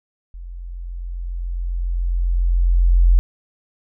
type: tone with level ramp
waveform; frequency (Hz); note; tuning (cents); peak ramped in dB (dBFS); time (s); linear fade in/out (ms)
sine; 43.65; F1; 0; -31 to -8; 0.34-3.19; 0
effects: none